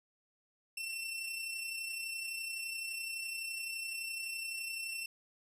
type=tone with amplitude modulation; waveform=sawtooth; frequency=2697 Hz; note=E7; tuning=39 cents sharp; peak=-33 dBFS; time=0.77-5.06 s; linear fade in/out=5 ms; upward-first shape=sine; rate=31.8 Hz; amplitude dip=40%; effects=resampled to 32000 Hz